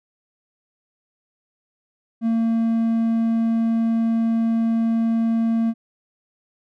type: tone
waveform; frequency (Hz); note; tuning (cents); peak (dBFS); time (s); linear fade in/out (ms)
triangle; 227.6; A#3; -41; -15; 2.21-5.74; 50
effects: none